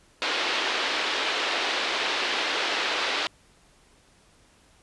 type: band-pass noise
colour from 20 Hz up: white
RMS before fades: -27 dBFS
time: 0.22-3.27 s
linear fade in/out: 0 ms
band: 310 to 4000 Hz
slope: 24 dB/octave
effects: pink hiss -59 dBFS RMS until 4.82 s + resampled to 24000 Hz